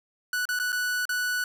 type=tone with dropouts; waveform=45% pulse; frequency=1480 Hz; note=F#6; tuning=in tune; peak=-25 dBFS; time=0.33-1.44 s; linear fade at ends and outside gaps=2 ms; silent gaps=0.454-0.489 / 0.59-0.598 / 0.721-0.727 / 1.054-1.092 s; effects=none